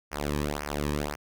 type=tone with flanger; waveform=sawtooth; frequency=73.42 Hz; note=D2; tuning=in tune; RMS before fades=-31 dBFS; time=0.11-1.16 s; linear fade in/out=20 ms; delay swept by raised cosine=0.25 to 1.45 ms; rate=1.9 Hz; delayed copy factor=-0.9; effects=none